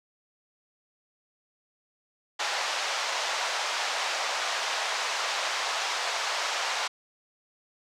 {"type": "band-pass noise", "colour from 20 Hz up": "pink", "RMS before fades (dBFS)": -30, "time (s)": [2.39, 6.88], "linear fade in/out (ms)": 10, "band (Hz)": [650, 6400], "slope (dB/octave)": 24, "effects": []}